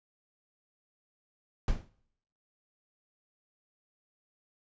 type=noise with exponential decay; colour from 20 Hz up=brown; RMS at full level=-23 dBFS; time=1.68-1.89 s; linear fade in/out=2 ms; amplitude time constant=45 ms; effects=noise-tail reverb RT60 0.7 s tail -22 dB re dry + resampled to 16000 Hz